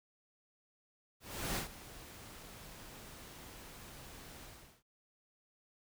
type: noise with ADSR envelope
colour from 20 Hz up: pink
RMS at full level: -36 dBFS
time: 1.2-4.83 s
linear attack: 360 ms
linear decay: 120 ms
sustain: -16 dB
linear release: 390 ms
effects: none